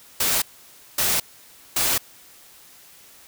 white noise bursts, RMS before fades -21 dBFS, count 3, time 0.2-1.98 s, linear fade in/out 5 ms, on 220 ms, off 560 ms, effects white hiss -49 dBFS RMS until 3.27 s

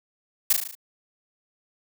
blue noise with echo, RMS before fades -18 dBFS, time 0.5-0.53 s, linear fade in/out 5 ms, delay 37 ms, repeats 6, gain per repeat -4 dB, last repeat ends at 0.752 s, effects none

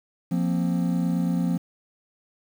triangle chord, F suspended fourth, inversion none, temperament just, 174.61 / 232.8 / 261.9 Hz, F3 / Bb3 / C4, 0 / -2 / +2 cents, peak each -21 / -27 / -26 dBFS, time 0.31-1.58 s, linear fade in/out 10 ms, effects 8-bit

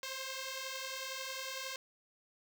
5% pulse beating tone pair, 523.3 / 534.3 Hz, C5 / C5, 0 / +36 cents, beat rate 11 Hz, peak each -31 dBFS, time 0.03-1.76 s, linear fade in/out 2 ms, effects none

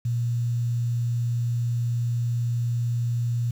sine tone with quantisation, 119.1 Hz, A#2, 38 cents sharp, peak -22 dBFS, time 0.05-3.51 s, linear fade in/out 5 ms, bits 8, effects none

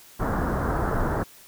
pink low-pass noise, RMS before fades -25 dBFS, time 0.19-1.24 s, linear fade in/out 20 ms, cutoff 1600 Hz, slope 48 dB/octave, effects white hiss -50 dBFS RMS until 1.47 s

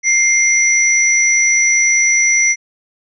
sine tone pair together, 2106 / 5885 Hz, C7 / F#8, +11 / -10 cents, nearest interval octave + tritone, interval 1779 cents, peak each -12 / -13 dBFS, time 0.03-2.56 s, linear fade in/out 50 ms, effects none

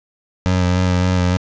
25% pulse tone with vibrato, 90.9 Hz, F#2, 30 cents flat, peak -10 dBFS, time 0.46-1.37 s, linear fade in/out 0 ms, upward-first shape sine, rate 3.5 Hz, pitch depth 24 cents each way, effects resampled to 16000 Hz + 7-bit

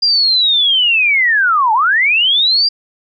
sine linear two-way sweep, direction down then up, 4844 to 839 to 4844 Hz, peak -9 dBFS, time 0.02-2.69 s, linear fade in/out 10 ms, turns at 1.73 s, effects none

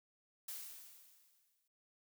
blue noise with exponential decay, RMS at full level -44 dBFS, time 0.48-1.68 s, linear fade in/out 5 ms, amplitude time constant 260 ms, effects none

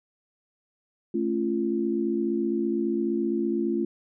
sine chord, A augmented, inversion none, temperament just, 220 / 275 / 343.8 Hz, A3 / C#4 / E#4, 0 / -14 / -27 cents, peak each -28 / -30 / -26 dBFS, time 1.14-3.85 s, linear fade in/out 5 ms, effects none

